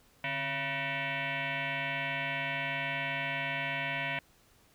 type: tone with frequency modulation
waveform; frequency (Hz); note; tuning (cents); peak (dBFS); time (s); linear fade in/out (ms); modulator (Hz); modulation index
sine; 146.5; D3; -4; -31; 0.24-4.19; 2; 413; 6.5
effects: pink hiss -64 dBFS RMS until 4.74 s